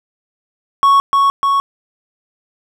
triangle tone with echo, 1108.7 Hz, C#6, in tune, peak -5 dBFS, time 0.83-1 s, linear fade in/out 0 ms, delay 300 ms, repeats 2, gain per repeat -2 dB, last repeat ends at 1.6 s, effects none

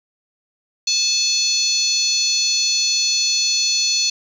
harmonic tone, 867 Hz, A5, 26 cents flat, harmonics 3 / 4 / 5 / 6 / 7 / 8, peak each -26 / -27 / -18 / -30 / -22 / -28 dBFS, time 0.87-4.1 s, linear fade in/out 5 ms, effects 8-bit

